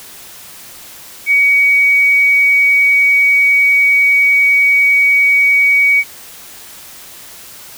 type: tone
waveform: sine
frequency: 2255 Hz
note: C#7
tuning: 29 cents sharp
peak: -7 dBFS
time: 1.26-6.04 s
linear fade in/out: 50 ms
effects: white hiss -35 dBFS RMS until 7.77 s